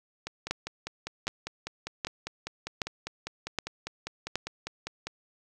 two click trains, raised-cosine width 0.2 ms, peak -18 / -11 dBFS, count 25 / 6, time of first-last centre 0.27-5.07 / 0.51-4.356 s, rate 5 / 1.3 Hz, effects none

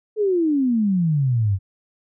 sine exponential sweep, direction down, 440 to 92.5 Hz, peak -16 dBFS, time 0.16-1.59 s, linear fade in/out 50 ms, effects none

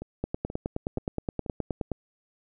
two click trains, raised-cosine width 2 ms, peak -23 / -15 dBFS, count 4 / 17, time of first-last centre 0.02-1.462 / 0.24-1.917 s, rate 2.08 / 9.54 Hz, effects none

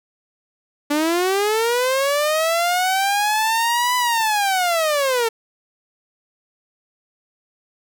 sawtooth linear two-way sweep, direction up then down, 287.3 to 1000 to 444.5 Hz, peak -13 dBFS, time 0.9-5.29 s, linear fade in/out 10 ms, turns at 3.96 s, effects none

